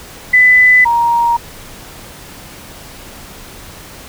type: tone pair in turn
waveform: sine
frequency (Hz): 2000 / 939.3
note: B6 / A#5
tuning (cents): +21 / +13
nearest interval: octave + minor second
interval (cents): 1308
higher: first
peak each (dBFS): -4 / -9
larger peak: first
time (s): 0.33-0.85 / 0.85-1.37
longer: neither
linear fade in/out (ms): 10
effects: pink hiss -34 dBFS RMS until 4.08 s